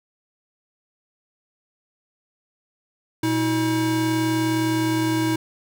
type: tone pair together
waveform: square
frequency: 119.86 / 320 Hz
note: A#2 / D#4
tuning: +49 / +49 cents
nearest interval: octave + perfect fourth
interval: 1700 cents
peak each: -27 / -21 dBFS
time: 3.23-5.36 s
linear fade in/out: 5 ms
effects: none